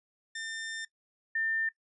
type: tone pair in turn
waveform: sawtooth / sine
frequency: 1800 / 1800 Hz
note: A6 / A6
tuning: +39 / +39 cents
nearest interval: unison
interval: 0 cents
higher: neither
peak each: -33 / -28 dBFS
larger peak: second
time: 0.35-0.85 / 1.35-1.69 s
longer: first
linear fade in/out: 5 ms
effects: noise-tail reverb RT60 0.1 s tail -20 dB re dry + resampled to 22050 Hz